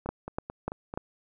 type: two click trains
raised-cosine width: 1 ms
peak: -22 / -16 dBFS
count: 5 / 4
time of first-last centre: 0.06-0.939 / 0.09-0.975 s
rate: 4.55 / 3.39 Hz
effects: none